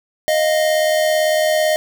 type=tone pair together; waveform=square; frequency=620.6 / 698.5 Hz; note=D#5 / F5; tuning=-5 / 0 cents; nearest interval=major second; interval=205 cents; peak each=-15 / -23 dBFS; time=0.28-1.76 s; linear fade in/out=0 ms; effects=none